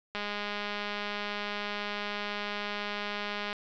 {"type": "click train", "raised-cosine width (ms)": 0.3, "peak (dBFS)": -19, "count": 697, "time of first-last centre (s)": [0.15, 3.529], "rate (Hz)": 206, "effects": ["resampled to 16000 Hz"]}